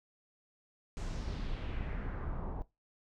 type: noise with low-pass filter sweep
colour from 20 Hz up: brown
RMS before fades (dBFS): -38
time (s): 0.97-2.62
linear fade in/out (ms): 0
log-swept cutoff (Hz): 7800 to 820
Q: 2
effects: noise-tail reverb RT60 0.2 s tail -18 dB re dry